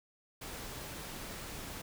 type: noise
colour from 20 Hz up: pink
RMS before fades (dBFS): -44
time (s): 0.41-1.82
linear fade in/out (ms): 10
effects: none